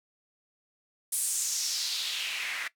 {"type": "noise with band-pass filter sweep", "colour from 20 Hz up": "white", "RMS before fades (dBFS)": -32, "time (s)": [1.12, 2.68], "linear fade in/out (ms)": 5, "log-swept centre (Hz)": [10000, 1800], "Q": 2.8, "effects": ["noise-tail reverb RT60 0.1 s tail -18 dB re dry"]}